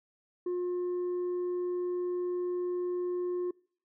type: tone with tanh clipping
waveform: triangle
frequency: 357 Hz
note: F4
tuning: 38 cents sharp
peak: -30 dBFS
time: 0.46-3.51 s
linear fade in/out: 5 ms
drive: 7 dB
effects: noise-tail reverb RT60 0.5 s tail -25 dB re dry

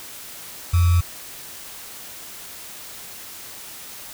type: tone with sample-and-hold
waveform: sine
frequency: 86.8 Hz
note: F2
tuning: 10 cents flat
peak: -13 dBFS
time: 0.73-1.01 s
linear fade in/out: 10 ms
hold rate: 1225 Hz
effects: white hiss -38 dBFS RMS until 4.13 s

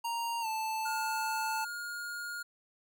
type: tone with pitch glide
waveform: square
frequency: 932.3 to 880 Hz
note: A#5 to A5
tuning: 0 to 0 cents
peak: -33 dBFS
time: 0.04-1.65 s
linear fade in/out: 10 ms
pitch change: -100 cents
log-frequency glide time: 0.41-0.47 s
type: tone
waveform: square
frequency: 1425 Hz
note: F6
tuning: 34 cents sharp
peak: -38 dBFS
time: 0.85-2.43 s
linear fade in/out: 10 ms
effects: none

